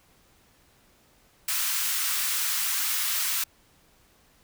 white high-pass noise, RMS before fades -27 dBFS, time 1.48-3.44 s, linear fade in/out 5 ms, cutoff 1100 Hz, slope 24 dB/octave, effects pink hiss -61 dBFS RMS until 4.43 s

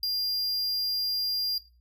square tone, 4800 Hz, D8, 37 cents sharp, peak -26 dBFS, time 0.03-1.58 s, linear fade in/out 2 ms, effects noise-tail reverb RT60 0.3 s tail -17 dB re dry + added 60 Hz sine -58 dBFS peak until 1.8 s

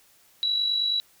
sine tone with amplitude modulation, 3916 Hz, B7, 15 cents flat, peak -20 dBFS, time 0.43-1 s, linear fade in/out 0 ms, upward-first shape sine, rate 49.4 Hz, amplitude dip 45%, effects white hiss -59 dBFS RMS until 1.2 s

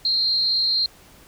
sine tone with amplitude modulation, 4186 Hz, C8, in tune, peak -15 dBFS, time 0.05-0.86 s, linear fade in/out 2 ms, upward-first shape sine, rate 276 Hz, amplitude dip 60%, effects pink hiss -50 dBFS RMS until 1.27 s

